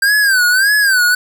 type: tone with vibrato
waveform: square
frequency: 1568 Hz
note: G6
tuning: in tune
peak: -10 dBFS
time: 0.02-1.15 s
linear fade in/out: 5 ms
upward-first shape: sine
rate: 1.7 Hz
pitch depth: 140 cents each way
effects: none